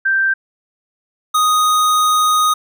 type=tone pair in turn; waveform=sine / square; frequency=1568 / 1244.5 Hz; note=G6 / D#6; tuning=0 / 0 cents; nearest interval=major third; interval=400 cents; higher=first; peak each=-12 dBFS; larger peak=neither; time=0.05-0.34 / 1.34-2.54 s; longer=second; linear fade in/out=10 ms; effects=none